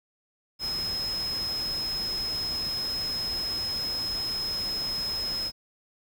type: tone in noise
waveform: sine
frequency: 5130 Hz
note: E8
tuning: 48 cents flat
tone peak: -28 dBFS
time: 0.59-5.52 s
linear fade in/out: 50 ms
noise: pink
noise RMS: -40 dBFS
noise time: 0.59-5.52 s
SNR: +9 dB
effects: none